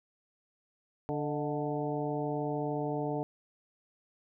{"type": "harmonic tone with a mistuned harmonic", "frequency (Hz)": 146.83, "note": "D3", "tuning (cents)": 0, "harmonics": [1, 2, 3, 4, 5, 6], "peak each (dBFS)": [-37, -36, -36, -39, -39, -42], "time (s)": [1.09, 3.23], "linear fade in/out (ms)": 0, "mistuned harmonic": 4, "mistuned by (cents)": 66, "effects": []}